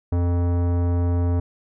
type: tone with tanh clipping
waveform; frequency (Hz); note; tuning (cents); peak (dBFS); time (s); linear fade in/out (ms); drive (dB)
sine; 87.31; F2; 0; -20; 0.12-1.4; 5; 18
effects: none